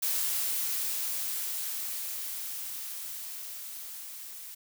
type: noise with level ramp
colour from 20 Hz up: blue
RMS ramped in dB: -29 to -44 dBFS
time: 0.02-4.55 s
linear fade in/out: 10 ms
effects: none